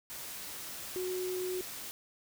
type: tone in noise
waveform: sine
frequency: 367 Hz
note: F#4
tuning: 14 cents flat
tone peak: -33 dBFS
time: 0.96-1.61 s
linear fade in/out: 0 ms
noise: white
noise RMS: -43 dBFS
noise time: 0.1-1.91 s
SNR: +7 dB
effects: none